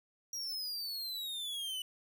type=exponential sweep; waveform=45% pulse; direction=down; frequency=5720 to 2960 Hz; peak=-37 dBFS; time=0.33-1.82 s; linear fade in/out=2 ms; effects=none